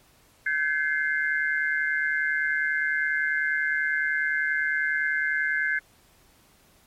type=tone cluster; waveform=sine; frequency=1545 / 1695 / 2095 Hz; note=G6 / G#6 / C7; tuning=-26 / +35 / +2 cents; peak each=-26 / -27 / -29 dBFS; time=0.46-5.79 s; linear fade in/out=5 ms; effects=pink hiss -59 dBFS RMS until 6.86 s + MP3 64 kbps